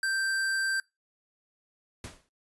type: tone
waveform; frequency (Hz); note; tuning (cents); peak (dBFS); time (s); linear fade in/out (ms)
square; 1568; G6; 0; -27; 0.03-0.8; 2
type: noise with exponential decay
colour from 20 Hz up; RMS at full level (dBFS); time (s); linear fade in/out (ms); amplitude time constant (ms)
pink; -38; 2.04-2.29; 2; 53
effects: noise-tail reverb RT60 0.2 s tail -23 dB re dry + resampled to 24000 Hz